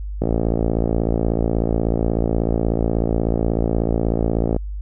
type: click train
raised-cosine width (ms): 2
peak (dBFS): -6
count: 246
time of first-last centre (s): 0.22-4.564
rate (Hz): 56.4
effects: added 50 Hz sine -25 dBFS peak until 4.81 s